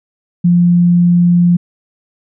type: tone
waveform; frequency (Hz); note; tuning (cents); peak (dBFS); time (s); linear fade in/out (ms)
sine; 174.61; F3; 0; -6; 0.44-1.57; 10
effects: none